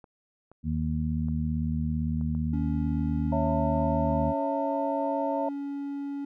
clicks, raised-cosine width 1 ms, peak -36 dBFS, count 5, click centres 0.042 / 0.516 / 1.285 / 2.212 / 2.35 s
harmonic tone, 77.78 Hz, D#2, in tune, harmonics 1 / 2 / 3, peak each -30 / -30 / -30 dBFS, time 0.63-4.34 s, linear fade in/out 50 ms
triangle tone, 281.6 Hz, C#4, 27 cents sharp, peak -29 dBFS, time 2.53-6.25 s, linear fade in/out 5 ms
sine chord, A major, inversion first, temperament equal with one note detuned, 554.4 / 659.3 / 901.6 Hz, C#5 / E5 / A5, 0 / 0 / +42 cents, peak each -31 dBFS, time 3.32-5.49 s, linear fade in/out 5 ms
effects none

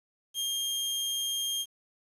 sawtooth tone, 3213 Hz, G7, 42 cents sharp, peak -26 dBFS, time 0.34-1.66 s, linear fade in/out 50 ms, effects resampled to 32000 Hz + 9-bit

